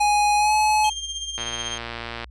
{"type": "tone with pitch glide", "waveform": "square", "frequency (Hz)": [830.6, 853.5], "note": ["G#5", "G#5"], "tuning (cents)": [0, 47], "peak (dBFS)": -17, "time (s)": [0, 0.9], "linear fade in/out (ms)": 10, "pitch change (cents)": 47, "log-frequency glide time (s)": [0.37, 0.53]}
{"type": "tone with tremolo", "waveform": "30% pulse", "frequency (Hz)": 3188, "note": "G7", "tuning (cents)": 28, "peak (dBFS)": -23, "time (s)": [0.84, 1.78], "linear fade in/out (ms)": 5, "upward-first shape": "sine", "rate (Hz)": 16, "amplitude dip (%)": 55}
{"type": "click train", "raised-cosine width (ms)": 0.3, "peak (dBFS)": -15, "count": 102, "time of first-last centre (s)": [1.38, 2.243], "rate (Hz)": 117}
{"effects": ["added 60 Hz sine -41 dBFS peak until 2.3 s", "resampled to 24000 Hz"]}